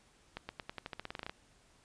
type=accelerating click train; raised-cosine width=0.3 ms; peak=-24 dBFS; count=15; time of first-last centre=0.37-1.295 s; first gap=120 ms; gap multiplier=0.9; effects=pink hiss -66 dBFS RMS until 1.84 s + resampled to 22050 Hz